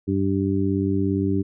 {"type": "harmonic tone", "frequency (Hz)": 97.3, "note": "G2", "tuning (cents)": -12, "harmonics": [1, 2, 3, 4], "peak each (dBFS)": [-25, -25, -23, -27], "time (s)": [0.07, 1.43], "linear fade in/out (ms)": 20, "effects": []}